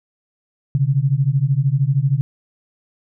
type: beating tone pair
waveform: sine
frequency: 130.81 / 143.81 Hz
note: C3 / D3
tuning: 0 / -36 cents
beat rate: 13 Hz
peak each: -17 dBFS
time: 0.75-2.21 s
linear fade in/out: 0 ms
effects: none